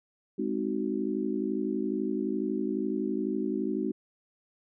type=chord; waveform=sine; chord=Ab dominant seventh; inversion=none; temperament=just; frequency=207.7 / 259.6 / 311.5 / 373.8 Hz; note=Ab3 / C4 / Eb4 / Gb4; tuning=0 / -13 / +2 / +18 cents; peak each=-33 dBFS; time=0.38-3.92 s; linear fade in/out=10 ms; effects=none